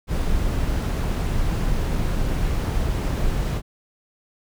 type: noise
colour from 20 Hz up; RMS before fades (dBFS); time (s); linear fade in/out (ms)
brown; -22; 0.07-3.62; 50
effects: none